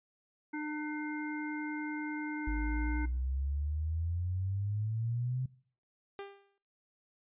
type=harmonic tone; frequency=301.7 Hz; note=D4; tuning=47 cents sharp; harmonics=1 / 3 / 5 / 7; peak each=-36 / -44 / -45 / -45 dBFS; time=0.53-3.06 s; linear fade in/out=10 ms
type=exponential sweep; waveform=sine; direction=up; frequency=50.6 to 130.81 Hz; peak=-31 dBFS; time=2.47-5.46 s; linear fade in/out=5 ms
type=tone with exponential decay; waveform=sawtooth; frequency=398.3 Hz; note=G4; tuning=28 cents sharp; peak=-35 dBFS; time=6.19-6.58 s; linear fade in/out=0 ms; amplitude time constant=84 ms
effects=noise-tail reverb RT60 0.5 s tail -21 dB re dry + resampled to 8000 Hz